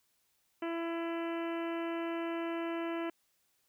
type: harmonic tone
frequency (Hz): 334.3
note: E4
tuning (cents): +24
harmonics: 1 / 2 / 3 / 4 / 5 / 6 / 7 / 8 / 9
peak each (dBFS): -35 / -41 / -45 / -47 / -49 / -51 / -52 / -53 / -54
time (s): 0.62-3.1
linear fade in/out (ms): 5
effects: white hiss -75 dBFS RMS until 3.68 s